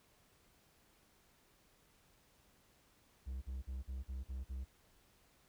triangle tone bursts, 65.1 Hz, C2, 8 cents flat, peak -38 dBFS, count 7, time 3.26-4.65 s, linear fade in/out 20 ms, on 160 ms, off 45 ms, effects pink hiss -70 dBFS RMS until 5.48 s

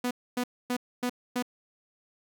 sawtooth tone bursts, 246.9 Hz, B3, in tune, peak -23 dBFS, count 5, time 0.04-1.425 s, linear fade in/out 5 ms, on 69 ms, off 260 ms, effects none

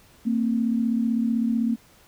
sine tone pair together, 227.8 / 263.6 Hz, A#3 / C4, -40 / +13 cents, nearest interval minor third, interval 253 cents, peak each -21 / -27 dBFS, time 0.25-1.76 s, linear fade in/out 20 ms, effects pink hiss -55 dBFS RMS until 2.07 s

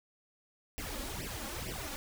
pink noise with flanger, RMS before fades -40 dBFS, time 0.78-1.96 s, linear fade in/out 0 ms, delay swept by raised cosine 0.37 to 3.67 ms, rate 2.2 Hz, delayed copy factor +1, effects none

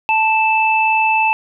sine tone pair together, 880 / 2637 Hz, A5 / E7, 0 / 0 cents, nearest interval octave + perfect fifth, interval 1900 cents, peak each -14 / -15 dBFS, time 0.09-1.33 s, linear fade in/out 0 ms, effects none

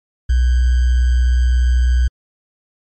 sine tone with sample-and-hold, 61.74 Hz, B1, in tune, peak -10 dBFS, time 0.29-2.08 s, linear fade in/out 10 ms, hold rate 1575 Hz, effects MP3 32 kbps

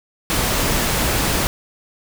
pink noise, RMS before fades -19 dBFS, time 0.3-1.47 s, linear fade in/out 0 ms, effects none

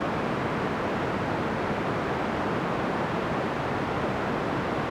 pink band-pass noise, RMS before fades -28 dBFS, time 0-4.9 s, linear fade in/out 10 ms, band 150 to 1500 Hz, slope 12 dB/octave, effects none

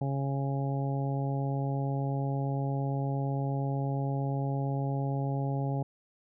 harmonic tone, 137.8 Hz, C#3, 10 cents flat, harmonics 1 / 2 / 3 / 4 / 5 / 6, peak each -29 / -37 / -41 / -41 / -42 / -41 dBFS, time 0.01-5.83 s, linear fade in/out 5 ms, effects none

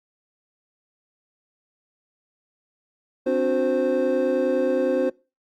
triangle tone cluster, 261.5 / 291.3 / 363.3 / 522 Hz, C4 / D4 / F#4 / C5, -1 / -14 / -32 / -4 cents, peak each -24 / -26 / -24 / -20 dBFS, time 3.26-5.1 s, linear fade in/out 10 ms, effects noise-tail reverb RT60 0.3 s tail -23 dB re dry + Opus 48 kbps

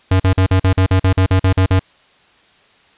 square tone bursts, 93.9 Hz, F#2, 26 cents sharp, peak -10 dBFS, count 13, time 0.11-1.794 s, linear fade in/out 5 ms, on 88 ms, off 45 ms, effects white hiss -51 dBFS RMS until 2.97 s + resampled to 8000 Hz

